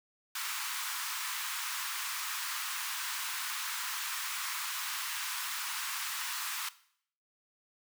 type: high-pass noise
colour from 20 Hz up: pink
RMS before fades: -37 dBFS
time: 0.35-6.69 s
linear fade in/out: 5 ms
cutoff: 980 Hz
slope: 48 dB/octave
effects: noise-tail reverb RT60 0.6 s tail -17 dB re dry